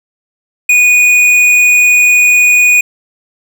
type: tone with tanh clipping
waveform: sine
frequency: 2467 Hz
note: D#7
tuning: 15 cents flat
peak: -6 dBFS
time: 0.69-2.81 s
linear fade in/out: 5 ms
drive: 12 dB
effects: none